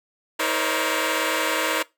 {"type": "tone cluster", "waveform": "10% pulse", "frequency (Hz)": [319.1, 470.3, 521, 568], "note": ["D#4", "A#4", "C5", "C#5"], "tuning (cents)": [44, 15, -7, 42], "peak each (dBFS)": -19, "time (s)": [0.39, 1.83], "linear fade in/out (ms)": 10, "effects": ["noise-tail reverb RT60 0.2 s tail -20 dB re dry"]}